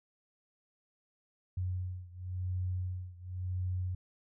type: beating tone pair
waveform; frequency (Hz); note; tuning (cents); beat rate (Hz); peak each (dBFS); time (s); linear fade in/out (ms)
sine; 91 / 91.94; F#2 / F#2; -28 / -10; 0.94; -36 / -38; 1.57-3.95; 5
effects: none